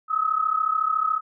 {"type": "tone pair together", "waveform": "sine", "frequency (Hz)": [1259, 1292.9], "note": ["D#6", "E6"], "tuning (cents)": [20, -34], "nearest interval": "unison", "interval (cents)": 46, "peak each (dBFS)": -23, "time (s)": [0.08, 1.21], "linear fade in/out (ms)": 50, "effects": []}